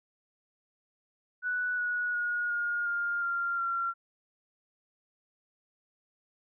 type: tone with pitch steps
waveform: sine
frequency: 1480 / 1461.3 / 1442.9 / 1424.6 / 1406.7 / 1388.9 / 1371.4 Hz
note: F#6 / F#6 / F#6 / F6 / F6 / F6 / F6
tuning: 0 / -22 / -44 / +34 / +12 / -10 / -32 cents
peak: -28 dBFS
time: 1.42-3.94 s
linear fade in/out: 50 ms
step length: 360 ms
effects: none